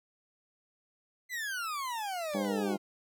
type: exponential sweep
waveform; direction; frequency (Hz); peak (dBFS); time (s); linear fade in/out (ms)
40% pulse; down; 2062 to 343; -33; 1.29-2.78; 50
type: clicks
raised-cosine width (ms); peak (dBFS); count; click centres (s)
0.2; -31 / -30; 2; 2.336 / 2.448
type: harmonic tone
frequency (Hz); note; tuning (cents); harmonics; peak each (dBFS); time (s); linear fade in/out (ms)
100.7; G2; +47; 2 / 3 / 4 / 5 / 6 / 7 / 8 / 9; -33 / -37 / -42 / -41 / -43 / -45 / -42 / -49; 2.34-2.77; 10
effects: none